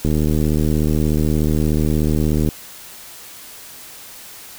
click train, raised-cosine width 3 ms, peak -6 dBFS, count 188, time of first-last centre 0.05-2.488 s, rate 76.7 Hz, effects white hiss -38 dBFS RMS until 4.58 s

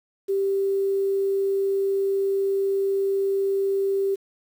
sine tone with quantisation, 392 Hz, G4, in tune, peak -20 dBFS, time 0.28-4.16 s, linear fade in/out 20 ms, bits 8, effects none

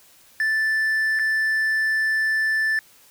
triangle tone with dropouts, 1760 Hz, A6, in tune, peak -17 dBFS, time 0.4-2.79 s, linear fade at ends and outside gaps 1 ms, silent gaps 1.19-1.195 s, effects white hiss -53 dBFS RMS until 3.1 s

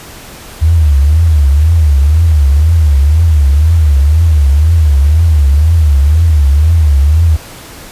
sine tone with vibrato, 75.8 Hz, D#2, 45 cents flat, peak -4 dBFS, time 0.61-7.37 s, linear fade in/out 20 ms, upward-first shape triangle, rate 2 Hz, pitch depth 200 cents each way, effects pink hiss -31 dBFS RMS until 7.91 s + resampled to 32000 Hz

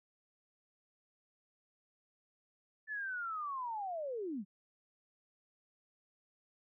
sine linear sweep, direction down, 1760 to 174.61 Hz, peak -37 dBFS, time 2.87-4.45 s, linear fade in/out 50 ms, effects none

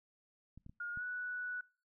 clicks, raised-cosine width 5 ms, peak -40 dBFS, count 4, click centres 0.576 / 0.664 / 0.695 / 0.974 s
sine tone with pitch glide, 1426 to 1477.1 Hz, F6 to F#6, +36 to -3 cents, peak -38 dBFS, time 0.8-1.61 s, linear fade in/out 5 ms, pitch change +61 cents, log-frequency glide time 0.93-1.03 s
effects noise-tail reverb RT60 0.4 s tail -24 dB re dry

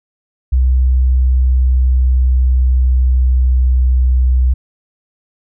sine tone with pitch glide, 63.8 to 63.18 Hz, C2 to B1, -43 to +40 cents, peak -8 dBFS, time 0.52-4.54 s, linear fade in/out 10 ms, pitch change -17 cents, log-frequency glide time 1.03-3.83 s, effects none

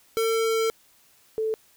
square / sine tone pair in turn, 449.7 / 439.4 Hz, A4 / A4, +38 / -2 cents, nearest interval unison, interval 40 cents, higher first, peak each -22 / -23 dBFS, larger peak first, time 0.17-0.7 / 1.38-1.54 s, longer first, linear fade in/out 0 ms, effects white hiss -59 dBFS RMS until 1.76 s

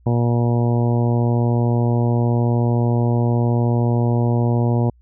harmonic tone, 119.1 Hz, A#2, 38 cents sharp, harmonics 1 / 2 / 3 / 4 / 5 / 6 / 7 / 8, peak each -16 / -22 / -26 / -28 / -30 / -32 / -33 / -34 dBFS, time 0.06-4.9 s, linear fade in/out 5 ms, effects added 60 Hz sine -49 dBFS peak until 5.01 s

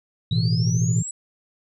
sine chord, A suspended second, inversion none, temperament equal, 110 / 123.47 / 164.81 Hz, A2 / B2 / E3, 0 / 0 / 0 cents, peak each -21 dBFS, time 0.31-1.03 s, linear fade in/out 10 ms
sine linear sweep, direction up, 3784 to 7902 Hz, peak -29 dBFS, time 0.31-1.11 s, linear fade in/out 2 ms
effects tanh soft clip ceiling -12 dBFS

